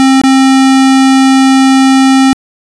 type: tone with dropouts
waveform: square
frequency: 266.1 Hz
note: C4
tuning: 29 cents sharp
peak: -4 dBFS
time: 0-2.33 s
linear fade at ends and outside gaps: 0 ms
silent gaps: 0.215-0.237 s
effects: resampled to 22050 Hz